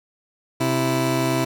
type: tone pair together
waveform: 20% pulse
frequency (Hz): 130.81 / 329.6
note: C3 / E4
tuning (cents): 0 / 0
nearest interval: octave + major third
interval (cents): 1600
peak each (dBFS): -17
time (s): 0.6-1.45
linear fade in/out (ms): 10
effects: none